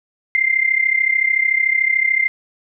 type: tone with amplitude modulation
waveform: sine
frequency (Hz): 2093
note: C7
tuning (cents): 0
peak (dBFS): -10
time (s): 0.35-2.28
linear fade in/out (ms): 0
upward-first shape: sine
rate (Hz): 33.6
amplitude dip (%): 80
effects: none